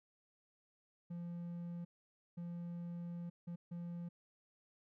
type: tone bursts at uneven times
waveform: triangle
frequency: 172.5 Hz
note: F3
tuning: 21 cents flat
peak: -40 dBFS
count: 4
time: 1.1-1.85 / 2.37-3.3 / 3.47-3.56 / 3.71-4.09 s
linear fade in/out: 10 ms
effects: none